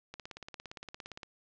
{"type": "click train", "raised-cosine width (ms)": 0.2, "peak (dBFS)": -26, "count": 20, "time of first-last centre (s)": [0.14, 1.232], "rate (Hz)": 17.4, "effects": ["low-pass 6000 Hz 12 dB/octave"]}